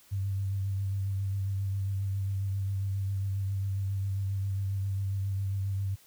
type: tone with vibrato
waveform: sine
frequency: 97.7 Hz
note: G2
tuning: 5 cents flat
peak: -28 dBFS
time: 0.11-5.96 s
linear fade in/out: 20 ms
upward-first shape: sine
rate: 7.4 Hz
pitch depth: 25 cents each way
effects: white hiss -59 dBFS RMS until 6.06 s